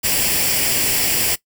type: noise with comb filter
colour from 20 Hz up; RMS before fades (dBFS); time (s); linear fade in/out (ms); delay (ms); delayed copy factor
white; -18; 0.03-1.36; 20; 0.39; +0.6
effects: noise-tail reverb RT60 0.1 s tail -19 dB re dry